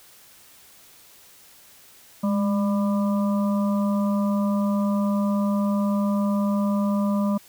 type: harmonic tone with a mistuned harmonic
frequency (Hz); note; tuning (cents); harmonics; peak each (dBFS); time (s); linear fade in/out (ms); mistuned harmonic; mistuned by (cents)
199.1; G3; +27; 1 / 3 / 5 / 6; -20 / -30 / -34 / -36; 2.23-7.38; 10; 1; +51
effects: white hiss -51 dBFS RMS until 7.48 s